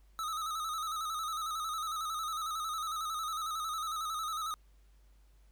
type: tone with vibrato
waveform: square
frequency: 1273 Hz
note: D#6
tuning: 39 cents sharp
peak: -35 dBFS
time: 0.19-4.54 s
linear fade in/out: 0 ms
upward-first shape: square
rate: 11 Hz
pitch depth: 51 cents each way
effects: added 50 Hz sine -59 dBFS peak until 5.51 s + pink hiss -73 dBFS RMS until 5.51 s